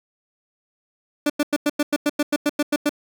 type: tone bursts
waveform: 30% pulse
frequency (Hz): 293.7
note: D4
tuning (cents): 0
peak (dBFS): -14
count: 13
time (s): 1.26-2.894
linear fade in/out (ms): 5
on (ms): 38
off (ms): 95
effects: none